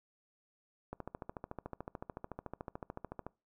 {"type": "click train", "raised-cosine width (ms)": 1, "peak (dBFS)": -27, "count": 33, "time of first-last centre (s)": [0.93, 3.266], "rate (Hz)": 13.7, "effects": ["noise-tail reverb RT60 0.3 s tail -24 dB re dry"]}